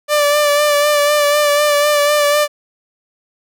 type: tone with vibrato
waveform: sawtooth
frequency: 587.3 Hz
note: D5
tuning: in tune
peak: -7 dBFS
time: 0.08-2.48 s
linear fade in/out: 50 ms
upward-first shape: sine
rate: 4 Hz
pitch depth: 28 cents each way
effects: none